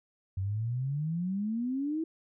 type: exponential sweep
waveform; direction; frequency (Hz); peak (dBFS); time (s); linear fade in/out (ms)
sine; up; 92.5 to 329.6; -29; 0.37-2.04; 5
effects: none